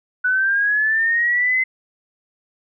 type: linear sweep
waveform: sine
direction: up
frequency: 1480 to 2061 Hz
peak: -15 dBFS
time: 0.24-1.64 s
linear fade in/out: 10 ms
effects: none